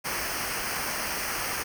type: noise with comb filter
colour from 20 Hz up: pink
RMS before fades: -31 dBFS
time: 0.04-1.64 s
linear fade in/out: 20 ms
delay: 0.27 ms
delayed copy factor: -0.75
effects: none